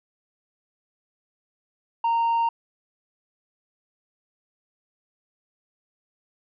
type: tone with tanh clipping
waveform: sine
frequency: 925 Hz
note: A#5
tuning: 14 cents flat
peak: -20 dBFS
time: 2.04-2.49 s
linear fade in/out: 5 ms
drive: 2 dB
effects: none